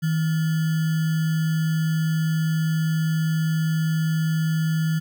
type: tone with sample-and-hold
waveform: sine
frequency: 160 Hz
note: D#3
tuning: 49 cents sharp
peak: -19 dBFS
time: 0.02-5 s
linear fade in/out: 20 ms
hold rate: 1575 Hz
effects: none